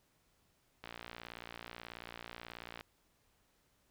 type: click train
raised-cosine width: 0.3 ms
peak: -29 dBFS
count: 116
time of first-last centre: 0.84-2.809 s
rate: 58.4 Hz
effects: pink hiss -74 dBFS RMS until 3.9 s